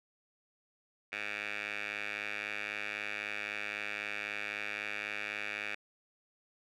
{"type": "tone with band-pass filter", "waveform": "10% pulse", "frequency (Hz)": 103.83, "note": "G#2", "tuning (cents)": 0, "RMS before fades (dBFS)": -39, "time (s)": [1.12, 5.75], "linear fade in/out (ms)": 5, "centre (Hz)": 2200, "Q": 5.9, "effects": []}